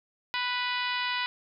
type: harmonic tone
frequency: 493.9 Hz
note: B4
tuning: in tune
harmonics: 2 / 3 / 4 / 5 / 6 / 7 / 8 / 9 / 10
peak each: -33 / -36 / -34 / -36 / -36 / -40 / -38 / -44 / -44 dBFS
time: 0.34-1.26 s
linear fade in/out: 0 ms
effects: none